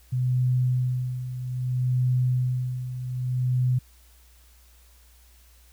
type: tone with tremolo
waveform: sine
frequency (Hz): 126.2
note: B2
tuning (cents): +38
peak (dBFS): -19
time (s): 0.12-3.79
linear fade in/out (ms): 10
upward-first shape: sine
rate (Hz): 0.62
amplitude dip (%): 70
effects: added 60 Hz sine -53 dBFS peak until 5.72 s + white hiss -59 dBFS RMS until 5.72 s